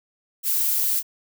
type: noise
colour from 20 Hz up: violet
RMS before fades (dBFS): -22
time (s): 0.43-1.03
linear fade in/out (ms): 50
effects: none